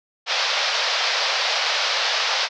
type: band-pass noise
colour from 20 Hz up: white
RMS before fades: -22 dBFS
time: 0.26-2.49 s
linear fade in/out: 50 ms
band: 500 to 5300 Hz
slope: 48 dB/octave
effects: none